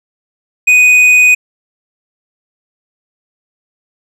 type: tone with tanh clipping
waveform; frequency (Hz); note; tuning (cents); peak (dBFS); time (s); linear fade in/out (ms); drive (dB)
sine; 2489; D#7; 0; -5; 0.67-1.35; 10; 7
effects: none